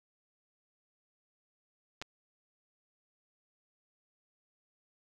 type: clicks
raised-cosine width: 0.2 ms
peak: -22 / -26 dBFS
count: 2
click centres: 2.016 / 2.023 s
effects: none